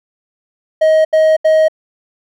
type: tone bursts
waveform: triangle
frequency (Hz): 630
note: D#5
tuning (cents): +21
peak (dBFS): -5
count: 3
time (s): 0.81-1.684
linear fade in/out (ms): 10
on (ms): 240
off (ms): 77
effects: none